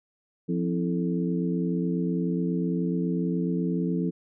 harmonic tone with a mistuned harmonic, 87.31 Hz, F2, in tune, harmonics 2 / 3 / 4 / 5, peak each -26 / -30 / -32 / -34 dBFS, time 0.48-4.11 s, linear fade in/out 20 ms, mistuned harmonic 4, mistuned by -92 cents, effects none

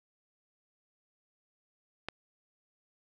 click, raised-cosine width 0.3 ms, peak -19 dBFS, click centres 2.086 s, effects none

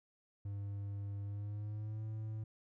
triangle tone with pitch glide, 100.6 to 109.07 Hz, G2 to A2, +45 to -15 cents, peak -37 dBFS, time 0.45-2.44 s, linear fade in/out 5 ms, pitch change +140 cents, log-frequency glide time 1.23-2.04 s, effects none

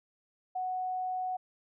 sine tone, 740 Hz, F#5, in tune, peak -31 dBFS, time 0.55-1.37 s, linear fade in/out 10 ms, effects none

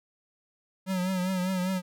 square tone with vibrato, 185 Hz, F#3, in tune, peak -27 dBFS, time 0.86-1.82 s, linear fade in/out 50 ms, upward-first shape triangle, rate 5 Hz, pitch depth 66 cents each way, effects none

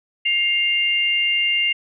sine tone pair together, 2124 / 2794 Hz, C7 / F7, +25 / 0 cents, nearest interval perfect fourth, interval 475 cents, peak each -21 / -18 dBFS, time 0.25-1.73 s, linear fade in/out 10 ms, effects none

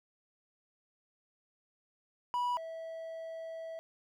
triangle tone pair in turn, 978 / 652.7 Hz, B5 / E5, -17 / -17 cents, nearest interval perfect fifth, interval 700 cents, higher first, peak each -28 / -38 dBFS, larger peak first, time 2.34-2.57 / 2.57-3.79 s, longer second, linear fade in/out 0 ms, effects none

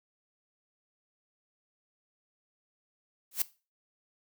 blue noise with exponential growth, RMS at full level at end -22 dBFS, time 3.31-3.42 s, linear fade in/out 5 ms, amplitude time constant 22 ms, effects noise-tail reverb RT60 0.3 s tail -18 dB re dry

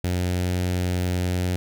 sawtooth tone with notch filter, 90.1 Hz, F#2, 45 cents flat, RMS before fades -24 dBFS, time 0.04-1.56 s, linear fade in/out 0 ms, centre 1100 Hz, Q 1.4, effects none

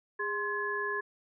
sine tone cluster, 410.3 / 1047 / 1700 Hz, G#4 / C6 / G#6, -21 / +1 / +40 cents, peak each -36 / -36 / -33 dBFS, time 0.19-1.01 s, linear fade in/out 10 ms, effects none

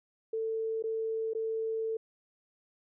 sine tone with dropouts, 445.6 Hz, A4, 22 cents sharp, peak -30 dBFS, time 0.33-1.97 s, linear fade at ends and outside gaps 5 ms, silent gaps 0.825-0.838 / 1.335-1.349 s, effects none

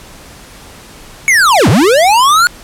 square linear two-way sweep, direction down then up, 2259 to 87 to 1465 Hz, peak -6 dBFS, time 1.28-2.47 s, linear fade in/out 0 ms, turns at 1.69 s, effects pink hiss -35 dBFS RMS until 2.63 s + low-pass 12000 Hz 12 dB/octave

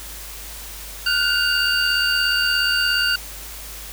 triangle tone cluster, 1428 / 1505 / 2802 / 4605 Hz, F6 / F#6 / F7 / D8, +38 / +29 / +5 / -35 cents, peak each -21 dBFS, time 1.06-3.16 s, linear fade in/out 5 ms, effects added 51 Hz sine -38 dBFS peak until 3.92 s + white hiss -36 dBFS RMS until 3.92 s

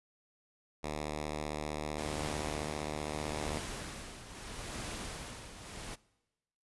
5% pulse tone, 75.5 Hz, D2, 48 cents sharp, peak -25 dBFS, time 0.83-3.59 s, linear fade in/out 10 ms
pink noise with tremolo, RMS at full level -40 dBFS, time 1.97-5.96 s, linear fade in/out 20 ms, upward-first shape triangle, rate 0.77 Hz, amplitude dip 70%
effects noise-tail reverb RT60 1.0 s tail -22 dB re dry + resampled to 24000 Hz

